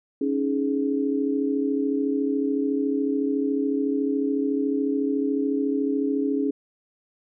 sine chord, C# suspended second, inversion none, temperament equal with one note detuned, 277.2 / 311.1 / 418.7 Hz, C#4 / D#4 / G#4, 0 / 0 / +14 cents, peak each -23 / -29 / -27 dBFS, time 0.21-6.51 s, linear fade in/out 5 ms, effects none

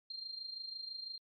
sine tone with amplitude modulation, 4186 Hz, C8, in tune, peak -38 dBFS, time 0.1-1.18 s, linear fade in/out 5 ms, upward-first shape sine, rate 26 Hz, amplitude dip 70%, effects tanh soft clip ceiling -35 dBFS + MP3 32 kbps

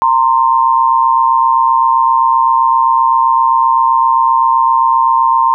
sine tone pair together, 920 / 1047.7 Hz, A#5 / C6, -23 / +2 cents, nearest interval major second, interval 225 cents, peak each -10 dBFS, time 0.02-5.54 s, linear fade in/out 0 ms, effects none

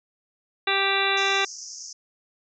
harmonic tone, 392 Hz, G4, in tune, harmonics 1 / 2 / 3 / 4 / 5 / 6 / 7 / 9 / 10, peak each -29 / -29 / -29 / -29 / -29 / -29 / -29 / -29 / -29 dBFS, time 0.67-1.45 s, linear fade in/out 5 ms
white band-pass noise, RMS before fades -39 dBFS, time 1.17-1.93 s, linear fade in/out 5 ms, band 5100 to 6700 Hz, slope 96 dB/octave
effects none

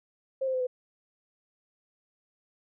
sine tone with pitch steps, 532 / 522 / 512.1 / 502.4 Hz, C5 / C5 / C5 / B4, +29 / -4 / -37 / +30 cents, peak -26 dBFS, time 0.41-0.67 s, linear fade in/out 10 ms, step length 65 ms, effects none

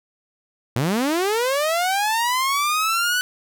sawtooth linear sweep, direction up, 110 to 1500 Hz, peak -15 dBFS, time 0.76-3.21 s, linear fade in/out 0 ms, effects none

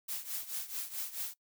blue noise with tremolo, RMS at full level -36 dBFS, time 0.08-1.34 s, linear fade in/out 10 ms, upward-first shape triangle, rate 4.6 Hz, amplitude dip 85%, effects noise-tail reverb RT60 0.1 s tail -21 dB re dry

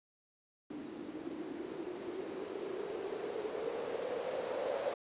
violet noise with low-pass filter sweep, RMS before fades -40 dBFS, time 0.7-4.94 s, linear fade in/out 5 ms, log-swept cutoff 290 to 550 Hz, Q 6.3, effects resampled to 8000 Hz

